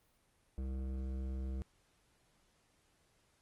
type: tone with hard clipping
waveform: sine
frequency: 65.6 Hz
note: C2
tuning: 5 cents sharp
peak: -39 dBFS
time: 0.58-1.62 s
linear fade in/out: 0 ms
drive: 13 dB
effects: pink hiss -73 dBFS RMS until 3.41 s + Opus 32 kbps